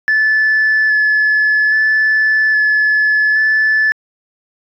sine tone with vibrato, 1730 Hz, A6, 30 cents flat, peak -8 dBFS, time 0.08-3.92 s, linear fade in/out 0 ms, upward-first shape square, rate 0.61 Hz, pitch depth 11 cents each way, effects tanh soft clip ceiling -7 dBFS

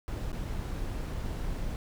brown noise with dropouts, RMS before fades -34 dBFS, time 0.08-1.76 s, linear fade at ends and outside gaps 0 ms, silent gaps 0.318-0.329 s, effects none

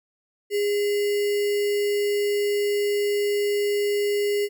sine tone with sample-and-hold, 410 Hz, G#4, 22 cents flat, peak -20 dBFS, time 0.5-4.49 s, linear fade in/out 50 ms, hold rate 2450 Hz, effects none

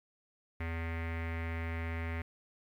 square tone with low-pass filter, 82.6 Hz, E2, 4 cents sharp, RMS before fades -37 dBFS, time 0.6-2.22 s, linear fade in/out 5 ms, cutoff 2100 Hz, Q 5.1, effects 11-bit

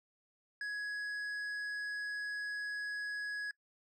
triangle tone with tanh clipping, 1673 Hz, G#6, 12 cents sharp, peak -38 dBFS, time 0.61-3.51 s, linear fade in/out 2 ms, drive 11 dB, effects noise-tail reverb RT60 0.1 s tail -23 dB re dry

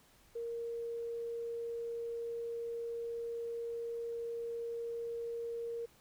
sine tone, 466.2 Hz, A#4, in tune, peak -37 dBFS, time 0.35-5.86 s, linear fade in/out 10 ms, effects pink hiss -65 dBFS RMS until 6 s

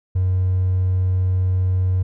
triangle tone with hard clipping, 92.5 Hz, F#2, in tune, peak -16 dBFS, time 0.15-2.03 s, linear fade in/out 10 ms, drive 4 dB, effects none

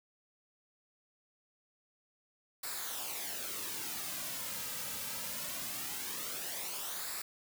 white noise with flanger, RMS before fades -40 dBFS, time 2.63-7.22 s, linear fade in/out 5 ms, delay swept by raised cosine 0.32 to 2.82 ms, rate 0.22 Hz, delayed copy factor -0.6, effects none

